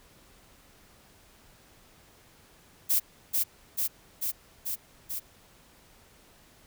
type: noise with echo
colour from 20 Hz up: violet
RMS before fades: -24 dBFS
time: 2.89-3 s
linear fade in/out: 20 ms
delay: 440 ms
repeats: 5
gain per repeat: -2 dB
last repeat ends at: 5.2 s
effects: pink hiss -58 dBFS RMS until 6.66 s